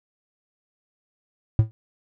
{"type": "tone with exponential decay", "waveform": "triangle", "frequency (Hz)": 110, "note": "A2", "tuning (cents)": 0, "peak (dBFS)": -7, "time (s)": [1.59, 1.71], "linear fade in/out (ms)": 0, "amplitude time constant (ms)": 25, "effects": []}